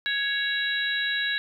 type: harmonic tone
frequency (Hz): 555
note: C#5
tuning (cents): +2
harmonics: 3 / 4 / 5 / 6 / 7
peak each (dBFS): -26 / -36 / -37 / -39 / -29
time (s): 0.06-1.38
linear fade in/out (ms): 0
effects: 10-bit